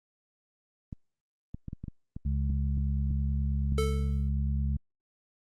clicks, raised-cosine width 5 ms, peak -25 dBFS, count 11, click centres 0.928 / 1.545 / 1.683 / 1.731 / 1.84 / 1.882 / 2.165 / 2.501 / 2.777 / 3.109 / 3.723 s
harmonic tone, 69.3 Hz, C#2, in tune, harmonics 1 / 2 / 3, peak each -27 / -33 / -37 dBFS, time 2.25-4.77 s, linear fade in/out 5 ms
square tone with exponential decay, 440 Hz, A4, in tune, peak -26 dBFS, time 3.78-4.29 s, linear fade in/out 2 ms, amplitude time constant 110 ms
effects Opus 32 kbps

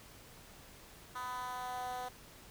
10% pulse tone with high-pass filter sweep, 250.4 Hz, B3, 24 cents sharp, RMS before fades -41 dBFS, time 1.15-2.09 s, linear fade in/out 10 ms, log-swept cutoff 1100 to 640 Hz, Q 4, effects pink hiss -56 dBFS RMS until 2.5 s

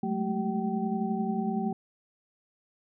sine tone cluster, 187 / 208.3 / 219.3 / 384.5 / 768 Hz, F#3 / G#3 / A3 / G4 / G5, +19 / +5 / -6 / -33 / -36 cents, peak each -33 / -36 / -30 / -36 / -35 dBFS, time 0.03-1.73 s, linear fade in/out 5 ms, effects none

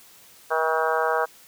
harmonic tone with a mistuned harmonic, 160 Hz, D#3, 49 cents sharp, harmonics 3 / 4 / 5 / 6 / 7 / 8 / 9 / 10, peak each -26 / -27 / -28 / -29 / -29 / -30 / -31 / -31 dBFS, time 0.5-1.26 s, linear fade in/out 20 ms, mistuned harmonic 10, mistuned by -24 cents, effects white hiss -51 dBFS RMS until 1.47 s + high-pass 60 Hz 12 dB/octave

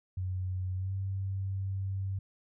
sine tone with pitch glide, 92.5 to 96.6 Hz, F#2 to G2, 0 to -25 cents, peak -31 dBFS, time 0.17-2.19 s, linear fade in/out 5 ms, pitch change +75 cents, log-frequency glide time 0.75-0.93 s, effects none

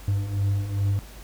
triangle beating tone pair, 98 / 100.5 Hz, G2 / G2, 0 / +44 cents, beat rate 2.5 Hz, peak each -27 / -21 dBFS, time 0.08-0.99 s, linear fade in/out 0 ms, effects added 50 Hz sine -42 dBFS peak until 1.23 s + pink hiss -47 dBFS RMS until 1.23 s

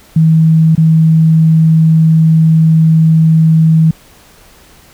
sine tone with dropouts, 160.4 Hz, E3, 47 cents flat, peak -4 dBFS, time 0.16-3.91 s, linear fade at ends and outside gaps 5 ms, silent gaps 0.752-0.777 s, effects pink hiss -42 dBFS RMS until 4.93 s

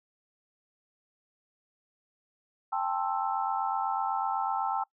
sine chord, A minor seventh, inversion third, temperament just, 792 / 880 / 1056 / 1320 Hz, G5 / A5 / C6 / E6, +18 / 0 / +16 / +2 cents, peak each -31 / -32 / -37 / -34 dBFS, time 2.72-4.84 s, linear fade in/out 10 ms, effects noise-tail reverb RT60 0.1 s tail -23 dB re dry

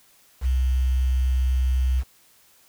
sine tone with quantisation, 64 Hz, C2, 38 cents flat, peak -18 dBFS, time 0.41-2.04 s, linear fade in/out 50 ms, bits 7, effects white hiss -57 dBFS RMS until 2.68 s

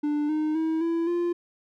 triangle tone with pitch steps, 295.8 / 307.8 / 320.3 / 333.4 / 346.9 Hz, D4 / D#4 / E4 / E4 / F4, +13 / -19 / -50 / +20 / -12 cents, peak -21 dBFS, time 0.03-1.33 s, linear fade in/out 10 ms, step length 260 ms, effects none

